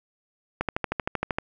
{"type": "click train", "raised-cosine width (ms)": 0.5, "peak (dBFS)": -10, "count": 11, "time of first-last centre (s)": [0.61, 1.385], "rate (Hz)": 12.9, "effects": []}